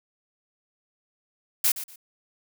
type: noise with echo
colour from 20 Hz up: blue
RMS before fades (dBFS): -21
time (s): 1.64-1.72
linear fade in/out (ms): 5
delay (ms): 120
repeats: 2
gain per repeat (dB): -13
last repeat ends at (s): 1.96
effects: none